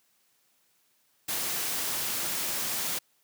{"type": "noise", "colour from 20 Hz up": "white", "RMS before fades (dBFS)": -31, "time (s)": [1.28, 2.99], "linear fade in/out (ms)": 10, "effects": ["white hiss -69 dBFS RMS until 3.23 s", "high-pass 100 Hz 12 dB/octave"]}